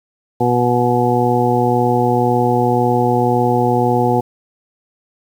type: harmonic tone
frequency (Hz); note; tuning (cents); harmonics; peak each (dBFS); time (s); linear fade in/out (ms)
121.9; B2; -22; 1 / 2 / 3 / 4 / 6 / 7; -19 / -19 / -19 / -19 / -19 / -19; 0.4-4.21; 10
effects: 7-bit